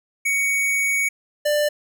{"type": "tone pair in turn", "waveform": "square", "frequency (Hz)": [2238, 592.8], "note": ["C#7", "D5"], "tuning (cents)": [16, 16], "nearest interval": "octave + major seventh", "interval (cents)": 2300, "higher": "first", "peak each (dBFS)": [-19, -18], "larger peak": "second", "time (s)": [[0.25, 1.09], [1.45, 1.69]], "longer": "first", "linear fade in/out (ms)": 10, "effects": []}